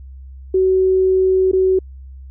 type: tone with dropouts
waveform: sine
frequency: 375.8 Hz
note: F#4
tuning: 27 cents sharp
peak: -11 dBFS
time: 0.54-1.79 s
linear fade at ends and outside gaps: 5 ms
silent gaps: 1.515-1.531 s
effects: added 66 Hz sine -33 dBFS peak until 2.3 s